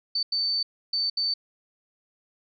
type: tone bursts at uneven times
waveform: sine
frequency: 4547 Hz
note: C#8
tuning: 43 cents sharp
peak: -23 dBFS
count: 4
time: 0.15-0.23 / 0.32-0.63 / 0.93-1.1 / 1.17-1.34 s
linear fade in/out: 5 ms
effects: none